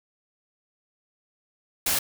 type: noise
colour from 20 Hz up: white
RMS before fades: -24 dBFS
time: 1.86-1.99 s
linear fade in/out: 5 ms
effects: none